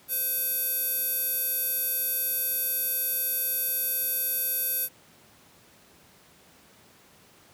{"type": "tone with band-pass filter", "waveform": "square", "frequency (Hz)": 512, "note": "C5", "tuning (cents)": -38, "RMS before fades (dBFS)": -28, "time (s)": [0.08, 4.89], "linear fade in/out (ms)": 50, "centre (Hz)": 12000, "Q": 7.7, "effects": ["pink hiss -56 dBFS RMS until 7.53 s", "high-pass 100 Hz 12 dB/octave"]}